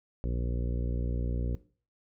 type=harmonic tone; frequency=59.8 Hz; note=A#1; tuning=45 cents sharp; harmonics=1 / 2 / 3 / 4 / 5 / 6 / 7 / 8 / 9; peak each=-30 / -36 / -40 / -42 / -44 / -46 / -47 / -48 / -49 dBFS; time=0.24-1.55 s; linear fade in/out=0 ms; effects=noise-tail reverb RT60 0.4 s tail -17 dB re dry